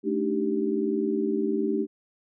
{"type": "tone cluster", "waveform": "sine", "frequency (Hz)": [218.3, 288.1, 307.9, 389.1], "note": ["A3", "D4", "D#4", "G4"], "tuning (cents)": [-13, -33, -18, -13], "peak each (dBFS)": [-29, -31, -29, -27], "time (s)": [0.03, 1.87], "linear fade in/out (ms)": 50, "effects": []}